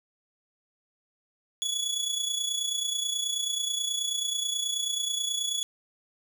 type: tone with amplitude modulation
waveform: 25% pulse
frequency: 3391 Hz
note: G#7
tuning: 35 cents sharp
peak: -21 dBFS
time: 1.62-5.63 s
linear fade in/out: 0 ms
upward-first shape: sine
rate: 29.3 Hz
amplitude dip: 60%
effects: none